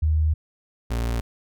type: tone pair in turn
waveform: sine / 35% pulse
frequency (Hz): 77.78 / 58.27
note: D#2 / A#1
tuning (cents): 0 / 0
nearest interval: perfect fourth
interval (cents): 500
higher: first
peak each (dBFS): -17 / -21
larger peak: first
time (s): 0.02-0.34 / 0.9-1.21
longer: first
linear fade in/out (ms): 10
effects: none